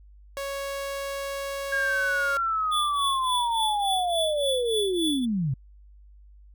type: tone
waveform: sawtooth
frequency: 554.4 Hz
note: C#5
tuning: in tune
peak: -26 dBFS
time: 0.37-2.37 s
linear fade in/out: 0 ms
type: linear sweep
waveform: sine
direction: down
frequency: 1638 to 123.47 Hz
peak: -23 dBFS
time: 1.72-5.54 s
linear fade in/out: 5 ms
type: tone with tremolo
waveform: square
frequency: 3444 Hz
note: A7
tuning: 38 cents flat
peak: -25 dBFS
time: 2.71-5.26 s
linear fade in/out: 20 ms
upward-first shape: triangle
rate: 3.5 Hz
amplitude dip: 90%
effects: added 50 Hz sine -48 dBFS peak until 6.54 s